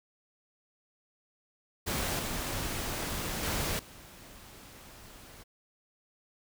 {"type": "noise with level steps", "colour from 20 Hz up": "pink", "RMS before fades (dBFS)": [-32, -35, -32, -51], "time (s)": [1.86, 5.44], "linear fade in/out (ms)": 20, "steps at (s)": [2.19, 3.43, 3.79], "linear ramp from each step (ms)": 2, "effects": []}